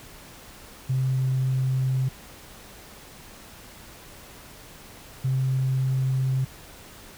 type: tone pair in turn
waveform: sine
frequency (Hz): 130.81 / 131.57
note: C3 / C3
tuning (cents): 0 / +10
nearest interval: unison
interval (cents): 10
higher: second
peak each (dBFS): -20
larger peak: neither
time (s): 0.89-2.09 / 5.24-6.45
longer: second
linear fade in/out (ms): 10
effects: tanh soft clip ceiling -16 dBFS + pink hiss -46 dBFS RMS until 7.17 s